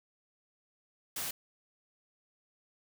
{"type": "noise", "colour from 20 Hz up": "white", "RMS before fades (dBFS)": -37, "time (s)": [1.16, 1.31], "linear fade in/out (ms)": 5, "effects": []}